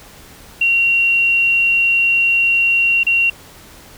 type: tone with dropouts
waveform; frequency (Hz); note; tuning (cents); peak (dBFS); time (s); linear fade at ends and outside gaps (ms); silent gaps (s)
sine; 2750; F7; -27; -11; 0.61-3.3; 5; 3.034-3.066
effects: pink hiss -41 dBFS RMS until 3.97 s